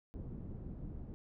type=low-pass noise; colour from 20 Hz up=pink; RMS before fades=-45 dBFS; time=0.14-1.14 s; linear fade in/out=0 ms; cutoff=260 Hz; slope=12 dB/octave; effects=none